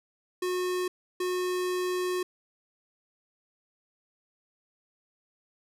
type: tone bursts at uneven times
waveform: square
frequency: 363.5 Hz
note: F#4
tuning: 31 cents flat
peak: -28 dBFS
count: 2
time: 0.42-0.88 / 1.2-2.23 s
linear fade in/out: 5 ms
effects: resampled to 32000 Hz